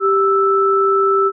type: tone pair together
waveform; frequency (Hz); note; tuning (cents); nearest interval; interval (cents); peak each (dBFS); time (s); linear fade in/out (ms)
sine; 392 / 1318.5; G4 / E6; 0 / 0; octave + major sixth; 2100; -14; 0-1.32; 50
effects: none